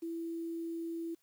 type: tone with quantisation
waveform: sine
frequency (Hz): 332.5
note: E4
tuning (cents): +15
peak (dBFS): -36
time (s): 0.02-1.15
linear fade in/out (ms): 10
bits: 10
effects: white hiss -75 dBFS RMS until 1.22 s